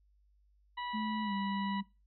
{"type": "harmonic tone", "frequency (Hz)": 978, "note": "B5", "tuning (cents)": -17, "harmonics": [1, 2, 3, 4], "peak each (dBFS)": [-38, -44, -48, -50], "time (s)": [0.77, 1.81], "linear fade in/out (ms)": 10}
{"type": "tone with pitch glide", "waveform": "sine", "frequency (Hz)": [215.9, 197.98], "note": ["A3", "G3"], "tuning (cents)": [-33, 17], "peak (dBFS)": -34, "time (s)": [0.93, 1.83], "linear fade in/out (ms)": 20, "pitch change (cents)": -150, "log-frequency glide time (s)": [1.23, 1.33]}
{"effects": ["noise-tail reverb RT60 0.3 s tail -23 dB re dry", "added 50 Hz sine -65 dBFS peak until 2.06 s"]}